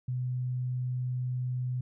sine tone, 125.9 Hz, B2, 34 cents sharp, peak -29 dBFS, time 0.08-1.81 s, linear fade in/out 5 ms, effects none

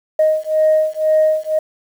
sine beating tone pair, 622.3 / 624.3 Hz, D#5 / D#5, 0 / +6 cents, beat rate 2 Hz, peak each -14 / -14 dBFS, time 0.19-1.59 s, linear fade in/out 5 ms, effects tanh soft clip ceiling -6 dBFS + 7-bit

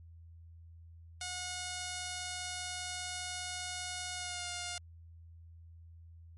5% pulse tone with pitch glide, 725 to 710.1 Hz, F#5 to F5, -35 to +29 cents, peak -26 dBFS, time 1.21-4.78 s, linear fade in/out 2 ms, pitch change -36 cents, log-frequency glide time 4.15-4.47 s, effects added 83 Hz sine -51 dBFS peak until 6.37 s + MP3 48 kbps

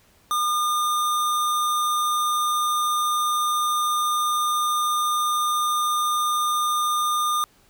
square tone, 1211 Hz, D#6, 47 cents flat, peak -21 dBFS, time 0.31-7.44 s, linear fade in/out 0 ms, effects pink hiss -58 dBFS RMS until 7.69 s

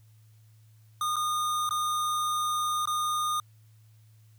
square tone with dropouts, 1223 Hz, D#6, 30 cents flat, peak -27 dBFS, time 1.01-3.4 s, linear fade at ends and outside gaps 2 ms, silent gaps 1.159-1.165 / 1.692-1.708 / 2.856-2.873 s, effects added 109 Hz sine -54 dBFS peak until 4.38 s + white hiss -69 dBFS RMS until 4.38 s

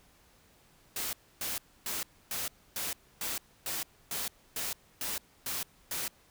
white noise bursts, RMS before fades -35 dBFS, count 12, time 0.96-6.08 s, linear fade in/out 2 ms, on 170 ms, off 280 ms, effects pink hiss -63 dBFS RMS until 6.3 s

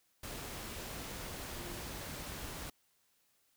sine tone in noise, 349.2 Hz, F4, in tune, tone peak -50 dBFS, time 1.56-1.79 s, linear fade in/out 5 ms, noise pink, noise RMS -44 dBFS, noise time 0.23-2.7 s, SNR -9 dB, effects white hiss -74 dBFS RMS until 3.56 s

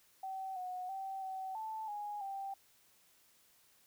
sine tone with pitch steps, 766 / 732 / 773 / 761 / 878 / 828 / 784 Hz, G5 / F#5 / G5 / F#5 / A5 / G#5 / G5, -40 / -19 / -24 / +48 / -4 / -5 / 0 cents, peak -39 dBFS, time 0.23-2.54 s, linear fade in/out 5 ms, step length 330 ms, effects white hiss -68 dBFS RMS until 3.86 s

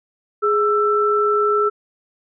sine tone pair together, 416.9 / 1329.3 Hz, G#4 / E6, +7 / +14 cents, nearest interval octave + minor sixth, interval 2007 cents, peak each -17 dBFS, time 0.42-1.7 s, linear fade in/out 20 ms, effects none

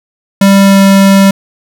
square tone with pitch glide, 196.7 to 195.57 Hz, G3 to G3, +6 to -4 cents, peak -3 dBFS, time 0.41-1.31 s, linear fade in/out 5 ms, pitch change -10 cents, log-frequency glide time 0.63-0.8 s, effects none

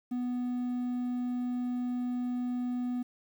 triangle tone, 246.9 Hz, B3, in tune, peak -28 dBFS, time 0.11-3.03 s, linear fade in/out 10 ms, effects 10-bit

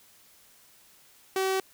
sawtooth tone, 381.5 Hz, G4, 47 cents flat, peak -21 dBFS, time 1.36-1.6 s, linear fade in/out 2 ms, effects white hiss -58 dBFS RMS until 1.73 s

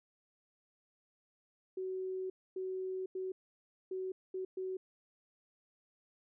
sine tone bursts at uneven times, 374.9 Hz, F#4, 23 cents sharp, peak -36 dBFS, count 6, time 1.77-2.3 / 2.56-3.06 / 3.15-3.32 / 3.91-4.12 / 4.34-4.45 / 4.57-4.77 s, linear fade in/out 5 ms, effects none

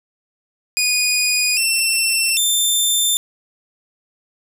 15% pulse tone with pitch steps, 2468 / 2694 / 3573 Hz, D#7 / E7 / A7, -15 / +37 / +26 cents, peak -8 dBFS, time 0.77-3.17 s, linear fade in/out 0 ms, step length 800 ms, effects none

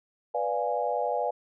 sine chord, B diminished seventh, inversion none, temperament equal, 493.9 / 587.3 / 698.5 / 830.6 Hz, B4 / D5 / F5 / Ab5, 0 / 0 / 0 / 0 cents, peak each -31 dBFS, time 0.34-1.31 s, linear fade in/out 10 ms, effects none

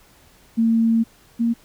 sine tone pair in turn, 227.3 / 232.5 Hz, A#3 / A#3, -43 / -4 cents, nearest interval unison, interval 39 cents, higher second, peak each -14 / -16 dBFS, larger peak first, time 0.57-1.04 / 1.39-1.54 s, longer first, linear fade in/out 20 ms, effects pink hiss -53 dBFS RMS until 1.64 s

